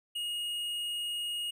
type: tone with tanh clipping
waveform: triangle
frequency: 2870 Hz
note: F7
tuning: 47 cents sharp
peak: -34 dBFS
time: 0.15-1.51 s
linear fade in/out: 10 ms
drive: 13 dB
effects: none